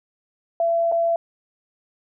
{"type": "tone with dropouts", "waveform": "sine", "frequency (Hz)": 673, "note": "E5", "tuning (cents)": 36, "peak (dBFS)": -17, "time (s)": [0.6, 1.16], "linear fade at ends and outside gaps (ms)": 2, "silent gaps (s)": [0.917, 0.922], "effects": []}